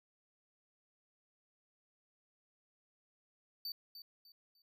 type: tone with echo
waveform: square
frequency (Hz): 4579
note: D8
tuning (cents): -45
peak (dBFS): -40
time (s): 3.65-3.72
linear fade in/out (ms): 2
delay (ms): 300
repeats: 3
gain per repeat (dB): -10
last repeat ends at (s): 4.62
effects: none